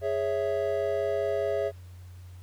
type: chord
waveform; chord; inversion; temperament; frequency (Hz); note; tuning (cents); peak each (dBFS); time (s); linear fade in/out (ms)
triangle; C# minor; second; equal; 415.3 / 554.4 / 659.3; G#4 / C#5 / E5; 0 / 0 / 0; -28; 0.01-1.72; 50
effects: added 90 Hz sine -43 dBFS peak until 2.42 s + pink hiss -60 dBFS RMS until 2.42 s